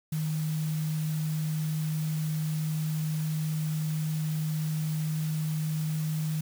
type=tone in noise; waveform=sine; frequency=155.56 Hz; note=D#3; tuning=in tune; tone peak=-27 dBFS; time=0.12-6.41 s; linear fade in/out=5 ms; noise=white; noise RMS=-44 dBFS; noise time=0.12-6.41 s; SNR=+14 dB; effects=none